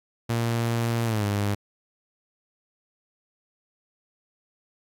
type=tone with pitch glide; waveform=sawtooth; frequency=116.54 to 102.04 Hz; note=A#2 to G#2; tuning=0 to -30 cents; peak=-19 dBFS; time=0.29-1.55 s; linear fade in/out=10 ms; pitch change=-230 cents; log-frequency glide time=1.05-1.25 s; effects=AAC 64 kbps